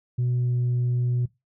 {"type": "tone with pitch glide", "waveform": "sine", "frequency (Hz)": [123.47, 122.76], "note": ["B2", "B2"], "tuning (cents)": [0, -10], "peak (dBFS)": -19, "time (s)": [0.18, 1.26], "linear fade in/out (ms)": 10, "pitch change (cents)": -10, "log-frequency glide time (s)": [0.37, 0.58], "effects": ["noise-tail reverb RT60 0.2 s tail -19 dB re dry", "tanh soft clip ceiling -19 dBFS"]}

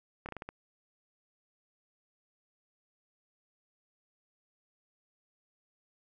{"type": "slowing click train", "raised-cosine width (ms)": 0.5, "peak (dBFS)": -25, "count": 6, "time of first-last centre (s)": [0.26, 0.49], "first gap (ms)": 28, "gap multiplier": 1.25, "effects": []}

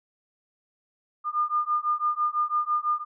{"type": "beating tone pair", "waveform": "sine", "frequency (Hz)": [1208, 1214], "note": ["D6", "D#6"], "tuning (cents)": [48, -43], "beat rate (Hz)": 6, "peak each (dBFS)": [-26, -26], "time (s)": [1.24, 3.05], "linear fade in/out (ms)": 50, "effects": []}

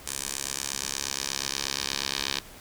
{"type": "tone with band-pass filter sweep", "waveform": "10% pulse", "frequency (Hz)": 68.4, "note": "C#2", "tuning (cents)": -23, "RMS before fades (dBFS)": -32, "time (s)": [0.06, 2.4], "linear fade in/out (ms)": 10, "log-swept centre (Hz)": [8400, 4200], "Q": 1.6, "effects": ["pink hiss -47 dBFS RMS until 2.6 s"]}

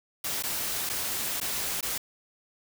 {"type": "noise with dropouts", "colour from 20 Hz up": "white", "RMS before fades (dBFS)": -31, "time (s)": [0.24, 1.98], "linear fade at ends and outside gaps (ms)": 5, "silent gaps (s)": [[0.425, 0.435], [0.893, 0.897], [1.402, 1.412], [1.809, 1.827]], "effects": []}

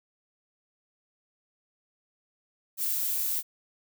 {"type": "noise", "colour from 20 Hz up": "violet", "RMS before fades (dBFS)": -29, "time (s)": [2.77, 3.43], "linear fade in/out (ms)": 50, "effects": []}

